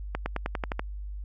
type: accelerating click train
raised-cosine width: 0.5 ms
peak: -14 dBFS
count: 8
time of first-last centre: 0.15-0.794 s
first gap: 110 ms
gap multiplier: 0.94
effects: added 50 Hz sine -34 dBFS peak until 1.24 s